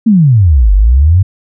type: exponential two-way sweep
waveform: sine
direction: down then up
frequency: 235.3 to 46.25 to 99.1 Hz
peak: -3 dBFS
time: 0.06-1.23 s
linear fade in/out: 10 ms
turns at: 0.73 s
effects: none